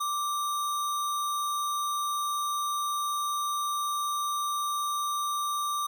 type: tone with sample-and-hold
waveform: sine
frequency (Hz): 1174.7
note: D6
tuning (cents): 0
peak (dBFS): -27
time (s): 0-5.87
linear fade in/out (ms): 10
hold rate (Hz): 4900
effects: none